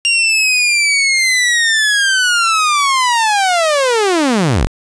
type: linear sweep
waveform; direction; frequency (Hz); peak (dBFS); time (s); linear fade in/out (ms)
sawtooth; down; 2794 to 32.16; -7; 0.05-4.67; 0
effects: resampled to 22050 Hz + 8-bit